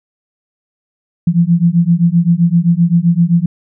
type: beating tone pair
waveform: sine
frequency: 167 / 174.7 Hz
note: E3 / F3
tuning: +23 / +1 cents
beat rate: 7.7 Hz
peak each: -11 dBFS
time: 1.27-3.46 s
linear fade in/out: 5 ms
effects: none